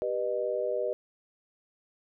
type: chord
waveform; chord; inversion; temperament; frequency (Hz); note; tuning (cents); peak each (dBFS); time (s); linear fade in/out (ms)
sine; G augmented; none; just; 392 / 490 / 612.5; G4 / B4 / D#5; 0 / -14 / -27; -34 / -31 / -31; 0.02-0.93; 0
effects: none